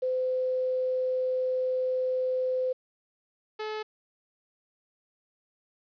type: tone pair in turn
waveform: sine / sawtooth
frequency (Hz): 512 / 430.5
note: C5 / A4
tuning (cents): -38 / -38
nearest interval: minor third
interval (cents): 300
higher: first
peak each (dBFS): -25 / -28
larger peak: first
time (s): 0.02-2.73 / 3.59-3.83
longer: first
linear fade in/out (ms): 10
effects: resampled to 11025 Hz + 10-bit